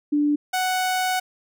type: tone pair in turn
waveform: sine / sawtooth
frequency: 293.7 / 741.7 Hz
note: D4 / F#5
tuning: 0 / +4 cents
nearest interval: octave + major third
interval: 1604 cents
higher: second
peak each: -17 dBFS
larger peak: neither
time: 0.12-0.36 / 0.53-1.2 s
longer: second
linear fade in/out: 10 ms
effects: none